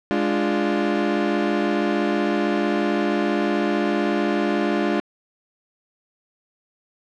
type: chord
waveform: 30% pulse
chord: D diminished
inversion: second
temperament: equal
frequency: 207.7 / 293.7 / 349.2 Hz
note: Ab3 / D4 / F4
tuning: 0 / 0 / 0 cents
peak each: -21 dBFS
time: 0.11-5 s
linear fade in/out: 0 ms
effects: low-pass 3000 Hz 12 dB/octave